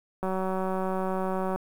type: click train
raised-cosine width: 1 ms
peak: -17 dBFS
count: 251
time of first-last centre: 0.23-1.56 s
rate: 188 Hz
effects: 8-bit